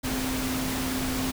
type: tone in noise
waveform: sine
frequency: 259.3 Hz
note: C4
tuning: 15 cents flat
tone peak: -29 dBFS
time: 0.03-1.32 s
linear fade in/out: 20 ms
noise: pink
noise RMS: -31 dBFS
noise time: 0.03-1.32 s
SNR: -1 dB
effects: none